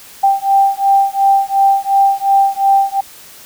sine beating tone pair, 786 / 788.8 Hz, G5 / G5, +4 / +11 cents, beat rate 2.8 Hz, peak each -12 dBFS, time 0.23-3.01 s, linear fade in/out 10 ms, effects white hiss -38 dBFS RMS until 3.45 s

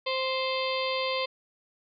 harmonic tone with a mistuned harmonic, 523.3 Hz, C5, in tune, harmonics 1 / 2 / 4 / 5 / 6 / 7 / 8 / 9, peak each -30 / -33 / -36 / -37 / -38 / -38 / -39 / -40 dBFS, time 0.06-1.26 s, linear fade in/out 10 ms, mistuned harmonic 7, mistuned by -41 cents, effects none

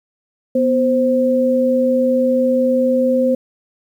sine tone pair together, 246.9 / 522.5 Hz, B3 / C5, 0 / -2 cents, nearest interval octave + minor second, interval 1298 cents, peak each -16 / -14 dBFS, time 0.55-3.35 s, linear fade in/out 5 ms, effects 8-bit

